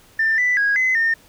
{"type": "tone with pitch steps", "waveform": "sine", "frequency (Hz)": [1787, 1984, 1647, 2036, 1821], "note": ["A6", "B6", "G#6", "C7", "A#6"], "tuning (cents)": [26, 7, -15, -48, -41], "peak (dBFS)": -14, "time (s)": [0.19, 1.14], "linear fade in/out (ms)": 5, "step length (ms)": 190, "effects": ["tanh soft clip ceiling -11 dBFS", "pink hiss -51 dBFS RMS until 1.28 s"]}